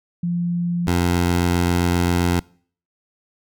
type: tone pair in turn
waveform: sine / 15% pulse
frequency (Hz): 173.5 / 87.56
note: F3 / F2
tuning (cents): -11 / +5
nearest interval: octave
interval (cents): 1184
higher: first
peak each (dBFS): -19 / -10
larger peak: second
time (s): 0.23-0.87 / 0.87-2.4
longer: second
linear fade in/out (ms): 5
effects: noise-tail reverb RT60 0.5 s tail -24 dB re dry